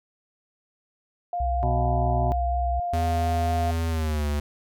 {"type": "tone with vibrato", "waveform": "sine", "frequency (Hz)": 700, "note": "F5", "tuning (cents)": 4, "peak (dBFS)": -25, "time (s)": [1.33, 3.71], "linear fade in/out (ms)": 2, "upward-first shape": "sine", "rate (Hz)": 4.2, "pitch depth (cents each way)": 10}
{"type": "tone", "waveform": "sine", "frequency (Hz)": 64, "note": "C2", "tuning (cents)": -38, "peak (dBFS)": -24, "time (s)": [1.4, 2.8], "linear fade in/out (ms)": 5}
{"type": "harmonic tone", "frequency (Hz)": 123.47, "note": "B2", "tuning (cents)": 0, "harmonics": [1, 2, 3, 5, 6, 7, 8], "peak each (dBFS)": [-26, -34, -34, -32, -38, -35, -40], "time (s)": [1.63, 2.32], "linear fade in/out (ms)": 0}
{"type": "tone with pitch glide", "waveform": "square", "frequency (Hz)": [82.41, 73.42], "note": ["E2", "D2"], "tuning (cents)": [0, 0], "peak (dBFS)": -24, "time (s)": [2.93, 4.4], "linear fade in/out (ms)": 5, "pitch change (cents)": -200, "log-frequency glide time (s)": [3.88, 4.27]}
{"effects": []}